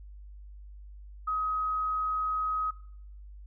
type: tone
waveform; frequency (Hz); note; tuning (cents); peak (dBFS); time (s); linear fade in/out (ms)
sine; 1265; D#6; +28; -27; 1.27-2.71; 10
effects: noise-tail reverb RT60 0.6 s tail -17 dB re dry + added 50 Hz sine -44 dBFS peak until 3.46 s